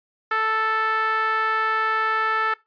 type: tone with band-pass filter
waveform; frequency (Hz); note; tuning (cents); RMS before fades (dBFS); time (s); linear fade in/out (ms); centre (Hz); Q
sawtooth; 439.9; A4; 0; -22; 0.31-2.54; 5; 1500; 4.8
effects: noise-tail reverb RT60 0.2 s tail -21 dB re dry + resampled to 11025 Hz